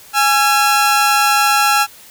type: tone pair together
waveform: sawtooth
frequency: 830 / 1352.6 Hz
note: G#5 / E6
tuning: -1 / +44 cents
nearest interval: minor sixth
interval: 845 cents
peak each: -10 dBFS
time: 0.13-1.87 s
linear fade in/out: 50 ms
effects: white hiss -41 dBFS RMS until 2.1 s